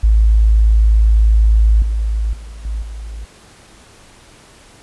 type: tone with level steps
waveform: sine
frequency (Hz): 54.1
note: A1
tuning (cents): -29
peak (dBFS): -7 / -14 / -29 / -18 / -25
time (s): 0.03-3.25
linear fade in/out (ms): 10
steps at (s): 1.82 / 2.33 / 2.65 / 2.82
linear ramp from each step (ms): 2
effects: pink hiss -44 dBFS RMS until 4.82 s + resampled to 24000 Hz